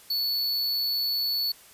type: tone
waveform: square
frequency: 4435 Hz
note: C#8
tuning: in tune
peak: -25 dBFS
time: 0.1-1.52 s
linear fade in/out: 5 ms
effects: white hiss -52 dBFS RMS until 1.73 s + resampled to 32000 Hz